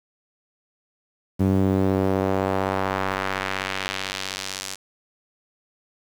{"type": "tone with band-pass filter sweep", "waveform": "sawtooth", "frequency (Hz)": 95.8, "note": "G2", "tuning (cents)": -39, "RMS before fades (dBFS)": -24, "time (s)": [1.39, 4.76], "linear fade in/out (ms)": 20, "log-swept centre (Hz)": [220, 6800], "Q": 1, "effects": ["7-bit"]}